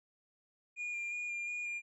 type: tone with vibrato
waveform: triangle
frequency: 2418 Hz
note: D7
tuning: 50 cents sharp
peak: -35 dBFS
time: 0.76-1.82 s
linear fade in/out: 50 ms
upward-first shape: square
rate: 2.8 Hz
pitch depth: 13 cents each way
effects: resampled to 24000 Hz